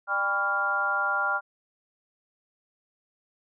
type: harmonic tone with a mistuned harmonic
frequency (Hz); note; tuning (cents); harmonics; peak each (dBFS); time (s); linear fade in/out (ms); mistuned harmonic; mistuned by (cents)
199.4; G3; +30; 3 / 4 / 5 / 6 / 7; -36 / -31 / -34 / -34 / -25; 0.07-1.41; 50; 6; -86
effects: none